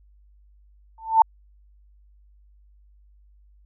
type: tone with exponential growth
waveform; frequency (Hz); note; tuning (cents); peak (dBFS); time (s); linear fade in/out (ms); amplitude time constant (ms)
sine; 892; A5; +23; -7; 0.98-1.22; 2; 52
effects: added 50 Hz sine -52 dBFS peak until 3.65 s